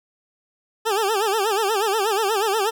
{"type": "tone with vibrato", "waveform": "20% pulse", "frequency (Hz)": 418.2, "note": "G#4", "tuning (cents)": 12, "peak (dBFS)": -14, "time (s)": [0.85, 2.71], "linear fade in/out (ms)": 20, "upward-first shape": "sine", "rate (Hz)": 8.3, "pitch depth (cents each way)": 150, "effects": []}